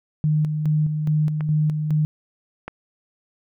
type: tone with tremolo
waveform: sine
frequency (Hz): 152.8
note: D#3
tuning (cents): -31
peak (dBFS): -16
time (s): 0.24-2.05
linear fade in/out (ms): 0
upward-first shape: square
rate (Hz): 2.4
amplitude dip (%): 45
type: clicks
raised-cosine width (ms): 0.5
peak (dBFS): -20 / -16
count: 2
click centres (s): 1.408 / 2.68
effects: none